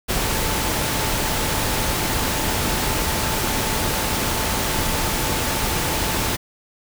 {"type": "tone in noise", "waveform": "sine", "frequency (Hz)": 880, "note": "A5", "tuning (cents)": 0, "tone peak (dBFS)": -32, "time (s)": [0.19, 6.35], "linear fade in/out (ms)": 20, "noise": "pink", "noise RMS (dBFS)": -22, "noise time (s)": [0.08, 6.37], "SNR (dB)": -13, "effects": []}